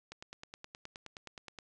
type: click train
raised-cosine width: 0.2 ms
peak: -28 dBFS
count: 15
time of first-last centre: 0.12-1.588 s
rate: 9.54 Hz
effects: resampled to 24000 Hz